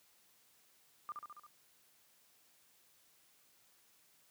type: tone with echo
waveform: sine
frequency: 1200 Hz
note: D6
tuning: 37 cents sharp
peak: -39 dBFS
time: 1.09-1.12 s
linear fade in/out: 0 ms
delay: 69 ms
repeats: 5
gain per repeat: -3 dB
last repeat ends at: 1.465 s
effects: white hiss -69 dBFS RMS until 4.3 s + high-pass 80 Hz 12 dB/octave